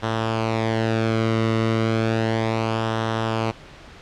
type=tone with flanger; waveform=sawtooth; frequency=112.2 Hz; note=A2; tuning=34 cents sharp; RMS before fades=-22 dBFS; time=0.02-3.52 s; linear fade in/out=20 ms; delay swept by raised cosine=0.43 to 1.22 ms; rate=0.33 Hz; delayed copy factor=-0.6; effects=pink hiss -43 dBFS RMS until 4.01 s + low-pass 4000 Hz 12 dB/octave